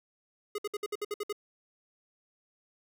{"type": "tone bursts", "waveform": "square", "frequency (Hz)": 415.3, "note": "G#4", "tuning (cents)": 0, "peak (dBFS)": -32, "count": 9, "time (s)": [0.55, 1.327], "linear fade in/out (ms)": 5, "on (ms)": 33, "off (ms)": 60, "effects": []}